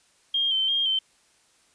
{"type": "tone with vibrato", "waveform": "sine", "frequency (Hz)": 3159, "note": "G7", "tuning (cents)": 13, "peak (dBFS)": -21, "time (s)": [0.34, 0.99], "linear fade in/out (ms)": 5, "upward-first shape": "square", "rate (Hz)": 2.9, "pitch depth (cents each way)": 33, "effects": ["white hiss -62 dBFS RMS until 1.74 s", "resampled to 22050 Hz"]}